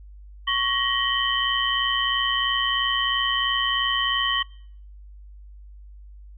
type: tone cluster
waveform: sine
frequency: 1109 / 1893 / 3004 / 3127 Hz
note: C#6 / A#6 / F#7 / G7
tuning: 0 / +26 / +26 / -5 cents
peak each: -26 dBFS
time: 0.47-4.43 s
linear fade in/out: 10 ms
effects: noise-tail reverb RT60 0.6 s tail -25 dB re dry + added 50 Hz sine -41 dBFS peak until 6.37 s